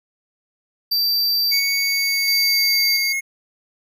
square tone with tremolo, 4671 Hz, D8, 10 cents flat, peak -17 dBFS, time 0.91-3.13 s, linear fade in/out 10 ms, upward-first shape square, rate 0.73 Hz, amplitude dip 40%
square tone with pitch glide, 2217 to 2165 Hz, C#7 to C#7, 0 to -41 cents, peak -21 dBFS, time 1.51-3.21 s, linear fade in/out 20 ms, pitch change -41 cents, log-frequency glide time 1.72-2.99 s
effects none

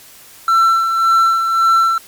triangle tone with tremolo, 1343 Hz, E6, 32 cents sharp, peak -6 dBFS, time 0.48-1.98 s, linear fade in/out 2 ms, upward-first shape sine, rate 1.8 Hz, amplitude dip 50%, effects white hiss -41 dBFS RMS until 2.07 s + MP3 96 kbps

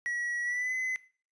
triangle tone with pitch glide, 1923 to 2030 Hz, B6 to B6, -47 to +47 cents, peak -28 dBFS, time 0.06-0.96 s, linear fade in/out 0 ms, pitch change +94 cents, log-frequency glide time 0.43-0.74 s, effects noise-tail reverb RT60 0.4 s tail -18 dB re dry + resampled to 22050 Hz

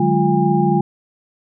sine tone cluster, 150.4 / 185.1 / 208.6 / 351.3 / 809 Hz, D3 / F#3 / G#3 / F4 / G#5, +42 / +1 / +8 / +10 / -46 cents, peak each -19 dBFS, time 0-0.81 s, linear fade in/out 5 ms, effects none

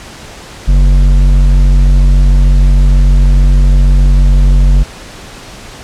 triangle tone with hard clipping, 46.77 Hz, F#1, 19 cents sharp, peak -5 dBFS, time 0.67-4.84 s, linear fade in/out 20 ms, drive 12 dB, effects pink hiss -30 dBFS RMS until 5.83 s + low-pass 8000 Hz 12 dB/octave

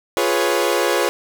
sawtooth chord, C# dominant seventh, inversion first, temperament equal, 349.2 / 415.3 / 493.9 / 554.4 Hz, E#4 / G#4 / B4 / C#5, 0 / 0 / 0 / 0 cents, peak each -18 dBFS, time 0.17-1.09 s, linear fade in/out 0 ms, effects none

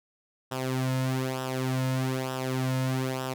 sawtooth tone with flanger, 130.1 Hz, C3, 9 cents flat, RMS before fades -29 dBFS, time 0.51-3.34 s, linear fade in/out 10 ms, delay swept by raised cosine 0.45 to 2.65 ms, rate 1.1 Hz, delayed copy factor -0.7, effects none

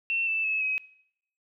sine tone with pitch steps, 2700 / 2646 / 2593 / 2541 Hz, E7 / E7 / E7 / D#7, +41 / +6 / -29 / +36 cents, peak -25 dBFS, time 0.1-0.78 s, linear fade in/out 0 ms, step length 170 ms, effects noise-tail reverb RT60 0.7 s tail -20 dB re dry

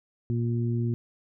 harmonic tone, 117.9 Hz, A#2, 20 cents sharp, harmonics 1 / 2 / 3, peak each -25 / -31 / -35 dBFS, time 0.3-0.94 s, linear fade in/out 0 ms, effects none

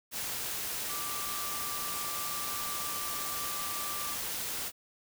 sine tone in noise, 1174.7 Hz, D6, in tune, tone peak -40 dBFS, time 0.87-4.17 s, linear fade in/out 50 ms, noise white, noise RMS -36 dBFS, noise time 0.11-4.72 s, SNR -7 dB, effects none

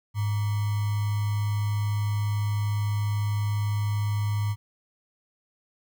sine tone with sample-and-hold, 103.83 Hz, G#2, in tune, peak -23 dBFS, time 0.14-4.56 s, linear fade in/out 50 ms, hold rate 1050 Hz, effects none

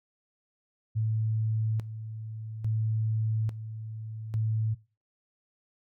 sine tone with tremolo, 110 Hz, A2, in tune, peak -25 dBFS, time 0.95-4.75 s, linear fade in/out 20 ms, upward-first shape square, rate 0.59 Hz, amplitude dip 70%, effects noise-tail reverb RT60 0.3 s tail -19 dB re dry

